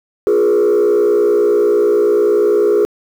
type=tone with frequency modulation; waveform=sine; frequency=415.3 Hz; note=G#4; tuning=in tune; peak=-7 dBFS; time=0.27-2.85 s; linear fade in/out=0 ms; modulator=60.3 Hz; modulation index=0.93; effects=tanh soft clip ceiling -8 dBFS + 7-bit